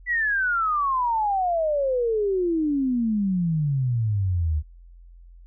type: exponential sweep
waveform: sine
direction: down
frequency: 1988 to 72.6 Hz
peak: -20 dBFS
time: 0.06-4.63 s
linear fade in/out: 50 ms
effects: added 43 Hz sine -44 dBFS peak until 5.46 s